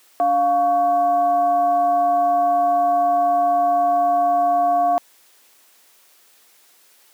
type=tone with frequency modulation; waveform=sine; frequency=704 Hz; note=F5; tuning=14 cents sharp; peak=-14 dBFS; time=0.2-4.98 s; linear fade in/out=0 ms; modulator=416 Hz; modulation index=0.5; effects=white hiss -54 dBFS RMS until 7.13 s + high-pass 300 Hz 12 dB/octave